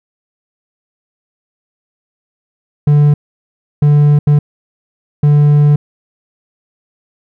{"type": "tone bursts at uneven times", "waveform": "triangle", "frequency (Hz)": 146.83, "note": "D3", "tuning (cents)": 0, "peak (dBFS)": -3, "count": 4, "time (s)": [[2.87, 3.14], [3.82, 4.19], [4.27, 4.39], [5.23, 5.76]], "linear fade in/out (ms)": 5, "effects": []}